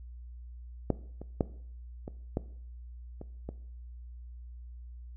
clicks, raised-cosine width 2 ms, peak -12 / -28 / -12 / -25 / -16 / -28 / -24 dBFS, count 7, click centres 0.903 / 1.216 / 1.408 / 2.079 / 2.371 / 3.214 / 3.49 s, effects noise-tail reverb RT60 0.6 s tail -18 dB re dry + added 60 Hz sine -43 dBFS peak until 5.16 s

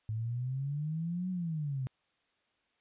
sine exponential two-way sweep, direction up then down, 107.3 to 186.8 to 126.6 Hz, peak -32 dBFS, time 0.09-1.87 s, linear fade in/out 0 ms, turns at 1.3 s, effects white hiss -75 dBFS RMS until 2.8 s + resampled to 8000 Hz

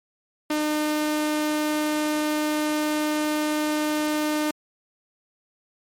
sawtooth tone, 303.2 Hz, D#4, 45 cents flat, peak -18 dBFS, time 0.5-4.51 s, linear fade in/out 5 ms, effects MP3 64 kbps

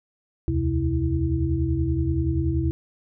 sine tone cluster, 73.7 / 84.2 / 130.6 / 327.4 Hz, D2 / E2 / C3 / E4, +7 / +37 / -3 / -12 cents, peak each -26 dBFS, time 0.48-2.71 s, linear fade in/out 0 ms, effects none

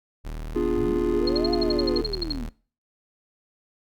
40% pulse tone, 38.89 Hz, D#1, in tune, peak -30 dBFS, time 0.24-2.5 s, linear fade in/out 20 ms
triangle chord, B diminished seventh, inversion none, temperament equal, 246.9 / 293.7 / 349.2 / 415.3 Hz, B3 / D4 / F4 / Ab4, 0 / 0 / 0 / 0 cents, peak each -28 / -27 / -22 / -25 dBFS, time 0.55-2.02 s, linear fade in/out 10 ms
sine linear two-way sweep, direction up then down, 43.65 to 714 to 208.4 Hz, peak -31 dBFS, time 0.73-2.48 s, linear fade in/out 50 ms, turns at 1.52 s
sine tone bursts, 4255 Hz, C8, 28 cents sharp, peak -23 dBFS, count 13, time 1.27-2.323 s, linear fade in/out 5 ms, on 21 ms, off 65 ms
effects noise-tail reverb RT60 0.4 s tail -21 dB re dry + Opus 48 kbps

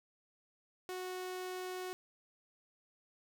sawtooth tone, 367.8 Hz, F#4, 10 cents flat, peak -36 dBFS, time 0.89-1.93 s, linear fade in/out 0 ms, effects none

